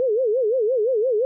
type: tone with vibrato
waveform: sine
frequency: 470 Hz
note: A#4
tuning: 14 cents sharp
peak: -17 dBFS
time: 0-1.25 s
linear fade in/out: 0 ms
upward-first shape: sine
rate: 5.8 Hz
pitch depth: 220 cents each way
effects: none